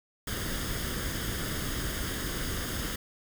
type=noise with comb filter; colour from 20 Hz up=pink; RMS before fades=-33 dBFS; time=0.27-2.96 s; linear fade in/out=5 ms; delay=0.6 ms; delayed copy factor=+0.6; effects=none